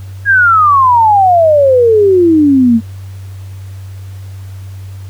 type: exponential sweep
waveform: sine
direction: down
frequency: 1661.2 to 220 Hz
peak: -4 dBFS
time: 0.25-2.81 s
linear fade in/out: 50 ms
effects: added 96 Hz sine -24 dBFS peak until 5.09 s + pink hiss -43 dBFS RMS until 5.09 s